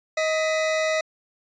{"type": "tone pair together", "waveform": "40% pulse", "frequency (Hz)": [630, 2000], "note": ["D#5", "B6"], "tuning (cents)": [21, 21], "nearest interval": "octave + minor sixth", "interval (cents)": 2000, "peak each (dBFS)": [-21, -27], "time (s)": [0.17, 1.01], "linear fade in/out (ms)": 5, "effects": ["resampled to 16000 Hz"]}